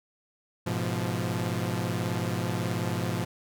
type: tone cluster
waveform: sawtooth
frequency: 105.4 / 123.9 / 174 Hz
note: G#2 / B2 / F3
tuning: +26 / +6 / -6 cents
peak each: -28 dBFS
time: 0.66-3.25 s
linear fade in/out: 10 ms
effects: none